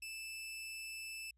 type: tone with amplitude modulation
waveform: sawtooth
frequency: 2637 Hz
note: E7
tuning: in tune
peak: -39 dBFS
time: 0.02-1.31 s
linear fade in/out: 5 ms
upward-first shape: sine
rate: 222 Hz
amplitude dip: 35%
effects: added 60 Hz sine -70 dBFS peak until 1.37 s + resampled to 32000 Hz